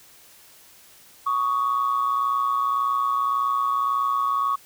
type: tone pair together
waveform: sine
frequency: 1118.2 / 1240 Hz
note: C#6 / D#6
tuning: +15 / -6 cents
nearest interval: major second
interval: 179 cents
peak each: -20 / -27 dBFS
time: 1.26-4.56 s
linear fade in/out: 10 ms
effects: tanh soft clip ceiling -14 dBFS + white hiss -51 dBFS RMS until 4.65 s